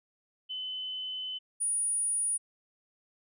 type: tone pair in turn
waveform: sine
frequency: 3030 / 9620 Hz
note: F#7 / D9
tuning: +40 / +41 cents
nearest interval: octave + minor sixth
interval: 2001 cents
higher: second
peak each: -34 / -27 dBFS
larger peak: second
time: 0.49-1.39 / 1.6-2.38 s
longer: first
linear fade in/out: 20 ms
effects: none